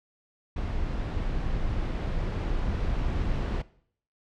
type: noise with level ramp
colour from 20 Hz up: brown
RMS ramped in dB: -30 to -27 dBFS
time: 0.56-3.62 s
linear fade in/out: 5 ms
effects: noise-tail reverb RT60 0.6 s tail -19 dB re dry + low-pass 4000 Hz 12 dB/octave